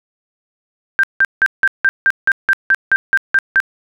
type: tone bursts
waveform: sine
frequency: 1576 Hz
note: G6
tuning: 9 cents sharp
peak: -8 dBFS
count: 13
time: 0.99-3.602 s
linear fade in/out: 0 ms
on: 44 ms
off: 170 ms
effects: none